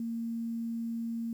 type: tone with quantisation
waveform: sine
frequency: 230.2 Hz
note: A#3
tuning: 22 cents flat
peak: -32 dBFS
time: 0-1.33 s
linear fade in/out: 2 ms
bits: 10
effects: none